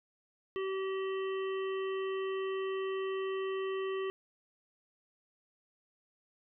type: harmonic tone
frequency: 383.8 Hz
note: G4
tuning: 37 cents flat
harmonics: 1 / 3 / 5 / 7 / 8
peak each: -33 / -43 / -47 / -50 / -51 dBFS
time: 0.56-4.1 s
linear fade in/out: 0 ms
effects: none